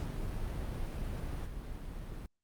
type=noise with level steps; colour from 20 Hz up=brown; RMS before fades=-37 / -42 dBFS; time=0-2.26 s; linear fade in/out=0 ms; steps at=1.45 s; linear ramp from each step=20 ms; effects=Opus 48 kbps